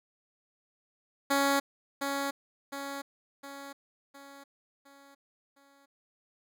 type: tone with echo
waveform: 10% pulse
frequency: 278.4 Hz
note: C#4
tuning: 8 cents sharp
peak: -16 dBFS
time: 1.3-1.6 s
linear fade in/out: 10 ms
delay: 710 ms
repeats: 6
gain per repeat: -6 dB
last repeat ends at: 5.86 s
effects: none